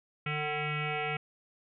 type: tone with frequency modulation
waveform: sine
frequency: 1051 Hz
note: C6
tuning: 7 cents sharp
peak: -30 dBFS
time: 0.26-1.17 s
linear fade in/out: 5 ms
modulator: 300 Hz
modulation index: 5.5
effects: none